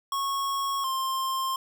square tone pair in turn, 1100 / 1056.7 Hz, C#6 / C6, -14 / +17 cents, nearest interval minor second, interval 69 cents, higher first, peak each -27 dBFS, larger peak neither, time 0.12-0.84 / 0.84-1.56 s, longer neither, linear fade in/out 2 ms, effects none

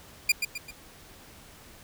sawtooth tone with echo, 2400 Hz, D7, 37 cents sharp, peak -15 dBFS, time 0.29-0.32 s, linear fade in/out 5 ms, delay 130 ms, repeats 3, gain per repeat -7 dB, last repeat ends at 0.71 s, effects pink hiss -51 dBFS RMS until 1.83 s

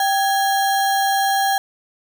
sine tone with sample-and-hold, 784 Hz, G5, in tune, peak -15 dBFS, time 0-1.58 s, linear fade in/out 2 ms, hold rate 2450 Hz, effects none

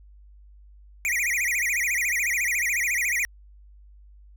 square tone with vibrato, 2156 Hz, C#7, 49 cents flat, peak -23 dBFS, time 1.05-3.25 s, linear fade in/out 0 ms, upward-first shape sine, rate 14 Hz, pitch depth 240 cents each way, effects added 50 Hz sine -47 dBFS peak until 4.36 s

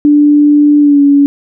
sine tone with pitch glide, 293.7 to 283.4 Hz, D4 to C#4, 0 to +38 cents, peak -3 dBFS, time 0.05-1.26 s, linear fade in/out 0 ms, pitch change -62 cents, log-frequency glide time 0.79-1.01 s, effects none

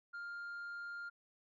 sine tone, 1402 Hz, F6, 6 cents sharp, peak -40 dBFS, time 0.13-1.1 s, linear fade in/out 20 ms, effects tanh soft clip ceiling -42 dBFS

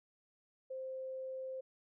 sine tone, 523.3 Hz, C5, in tune, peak -40 dBFS, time 0.7-1.61 s, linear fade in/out 10 ms, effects none

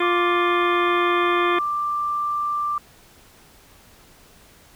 harmonic tone, 350.5 Hz, F4, 6 cents sharp, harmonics 1 / 2 / 3 / 4 / 5 / 6 / 7 / 9 / 10, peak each -21 / -30 / -28 / -32 / -29 / -30 / -30 / -36 / -35 dBFS, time 0-1.59 s, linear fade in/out 5 ms
sine tone with pitch glide, 1171 to 1180.5 Hz, D6 to D6, -5 to +9 cents, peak -21 dBFS, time 0.02-2.78 s, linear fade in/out 2 ms, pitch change +14 cents, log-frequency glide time 0.2-1.66 s
effects pink hiss -51 dBFS RMS until 4.75 s

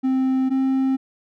triangle tone pair in turn, 261.9 / 265.2 Hz, C4 / C4, +2 / +23 cents, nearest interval unison, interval 21 cents, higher second, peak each -15 dBFS, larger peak neither, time 0.03-0.5 / 0.5-0.97 s, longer neither, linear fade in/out 20 ms, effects none

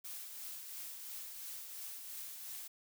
blue noise with tremolo, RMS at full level -45 dBFS, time 0.04-2.68 s, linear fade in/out 10 ms, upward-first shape triangle, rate 2.9 Hz, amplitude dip 40%, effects none

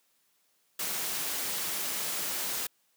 white noise, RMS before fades -33 dBFS, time 0.79-2.67 s, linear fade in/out 5 ms, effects white hiss -71 dBFS RMS until 2.96 s + high-pass 150 Hz 12 dB/octave

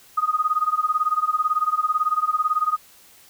sine tone with tremolo, 1244.5 Hz, D#6, in tune, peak -15 dBFS, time 0.17-2.77 s, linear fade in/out 10 ms, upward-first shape sine, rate 18 Hz, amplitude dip 90%, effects white hiss -51 dBFS RMS until 3.29 s

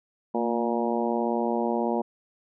harmonic tone with a mistuned harmonic, 118.3 Hz, A#2, 26 cents sharp, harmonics 2 / 3 / 4 / 5 / 6 / 7 / 8, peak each -28 / -30 / -31 / -32 / -33 / -33 / -34 dBFS, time 0.34-2.02 s, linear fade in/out 10 ms, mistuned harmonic 2, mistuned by -38 cents, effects none

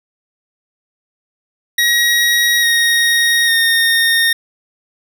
25% pulse tone with pitch steps, 1899 / 1869.6 / 1840.7 Hz, A#6 / A#6 / A#6, +32 / +5 / -22 cents, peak -7 dBFS, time 1.78-4.33 s, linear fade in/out 5 ms, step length 850 ms, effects none

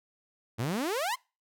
sawtooth exponential sweep, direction up, 103.83 to 1097 Hz, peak -25 dBFS, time 0.58-1.16 s, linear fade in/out 20 ms, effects noise-tail reverb RT60 0.3 s tail -25 dB re dry

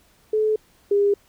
sine tone pair in turn, 431.4 / 404.8 Hz, A4 / G#4, -34 / -44 cents, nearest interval minor second, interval 110 cents, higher first, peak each -17 / -15 dBFS, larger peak second, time 0.33-0.56 / 0.91-1.14 s, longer neither, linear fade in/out 5 ms, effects pink hiss -58 dBFS RMS until 1.28 s

